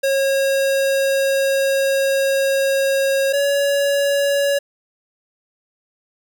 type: tone pair in turn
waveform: square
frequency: 544 / 563.5 Hz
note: C#5 / C#5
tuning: -33 / +28 cents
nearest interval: minor second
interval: 61 cents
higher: second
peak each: -16 dBFS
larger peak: neither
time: 0.03-3.33 / 3.33-4.59 s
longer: first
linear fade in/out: 10 ms
effects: 9-bit